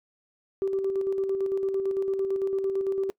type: tone with tremolo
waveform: sine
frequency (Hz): 388.2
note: G4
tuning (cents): -17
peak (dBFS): -22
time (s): 0.62-3.1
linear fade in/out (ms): 0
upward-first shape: square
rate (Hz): 8.9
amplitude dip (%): 40
effects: noise-tail reverb RT60 0.1 s tail -23 dB re dry + tanh soft clip ceiling -18 dBFS